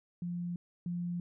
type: tone pair in turn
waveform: sine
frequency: 174.61 / 174.61 Hz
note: F3 / F3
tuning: 0 / 0 cents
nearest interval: unison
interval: 0 cents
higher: neither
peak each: -34 / -33 dBFS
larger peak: second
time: 0.22-0.56 / 0.86-1.2 s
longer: neither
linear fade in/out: 2 ms
effects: none